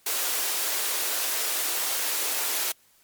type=high-pass noise; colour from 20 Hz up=white; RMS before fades=-27 dBFS; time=0.06-2.72 s; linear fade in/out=5 ms; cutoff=340 Hz; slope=24 dB/octave; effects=white hiss -61 dBFS RMS until 3.03 s + MP3 96 kbps